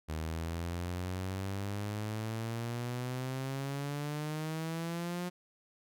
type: exponential sweep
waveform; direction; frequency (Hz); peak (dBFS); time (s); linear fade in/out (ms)
sawtooth; up; 77.78 to 179.4; -31; 0.08-5.3; 20
effects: none